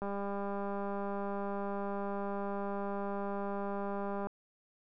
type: click train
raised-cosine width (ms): 1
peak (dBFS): -25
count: 851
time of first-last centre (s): 0.02-4.27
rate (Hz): 200
effects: none